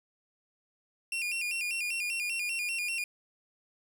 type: tone with vibrato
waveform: 40% pulse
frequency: 2574 Hz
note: E7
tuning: 42 cents flat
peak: -30 dBFS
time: 1.12-3.04 s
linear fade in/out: 2 ms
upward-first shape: square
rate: 5.1 Hz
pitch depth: 99 cents each way
effects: none